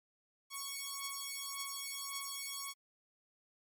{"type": "beating tone pair", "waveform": "5% pulse", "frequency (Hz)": [1108.7, 1110.5], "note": ["C#6", "C#6"], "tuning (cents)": [0, 3], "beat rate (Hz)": 1.8, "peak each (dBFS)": -31, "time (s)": [0.5, 2.74], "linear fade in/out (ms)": 50, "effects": ["MP3 96 kbps"]}